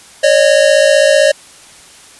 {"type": "tone pair together", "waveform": "square", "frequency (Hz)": [554, 609.6], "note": ["C#5", "D#5"], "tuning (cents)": [-1, -36], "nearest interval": "major second", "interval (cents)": 165, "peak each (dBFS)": -10, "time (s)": [0.23, 1.32], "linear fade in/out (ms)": 10, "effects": ["white hiss -39 dBFS RMS until 2.19 s", "resampled to 24000 Hz"]}